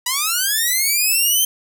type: linear sweep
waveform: 5% pulse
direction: up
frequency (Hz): 958 to 3136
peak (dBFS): -6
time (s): 0.06-1.45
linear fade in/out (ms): 5
effects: none